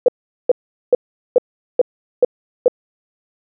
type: tone bursts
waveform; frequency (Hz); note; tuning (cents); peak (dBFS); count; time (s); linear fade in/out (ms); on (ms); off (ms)
sine; 496.4; B4; +9; -6; 7; 0.06-2.681; 2; 23; 410
effects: none